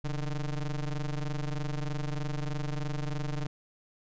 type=ring-modulated tone; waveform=square; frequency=75.8 Hz; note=D#2; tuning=45 cents flat; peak=-28 dBFS; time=0.04-3.47 s; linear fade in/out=5 ms; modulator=64.2 Hz; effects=resampled to 16000 Hz